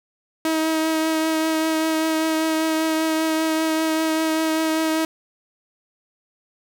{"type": "tone with vibrato", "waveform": "sawtooth", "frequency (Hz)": 318.4, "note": "D#4", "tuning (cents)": 40, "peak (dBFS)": -15, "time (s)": [0.45, 5.05], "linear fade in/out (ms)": 2, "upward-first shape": "triangle", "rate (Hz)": 5.1, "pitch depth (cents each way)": 17, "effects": []}